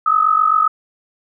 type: tone pair together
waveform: sine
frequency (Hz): 1242 / 1289.6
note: D#6 / E6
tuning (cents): -3 / -38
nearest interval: minor second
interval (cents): 65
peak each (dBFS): -14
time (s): 0.06-0.68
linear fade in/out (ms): 5
effects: none